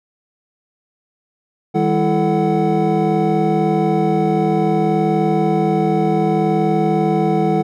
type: tone cluster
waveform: triangle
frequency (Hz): 160.1 / 200.7 / 334.9 / 436.4 / 745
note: D#3 / G3 / E4 / A4 / F#5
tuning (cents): +50 / +41 / +27 / -14 / +12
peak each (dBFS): -18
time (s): 1.74-7.63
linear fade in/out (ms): 20
effects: none